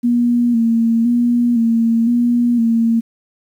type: tone with vibrato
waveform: sine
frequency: 234.5 Hz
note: A#3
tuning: 11 cents sharp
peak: -11 dBFS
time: 0.03-3.01 s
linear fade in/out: 20 ms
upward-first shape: square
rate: 0.98 Hz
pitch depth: 40 cents each way
effects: 8-bit